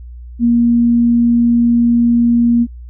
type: tone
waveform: sine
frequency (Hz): 236.3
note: A#3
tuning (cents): +24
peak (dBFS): -8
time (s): 0.39-2.67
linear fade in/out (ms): 50
effects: added 60 Hz sine -29 dBFS peak until 2.89 s